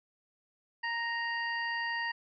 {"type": "harmonic tone", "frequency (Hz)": 932.3, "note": "A#5", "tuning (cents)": 0, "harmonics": [1, 2, 3, 5], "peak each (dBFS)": [-37, -33, -43, -45], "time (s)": [0.83, 2.12], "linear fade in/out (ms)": 10, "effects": []}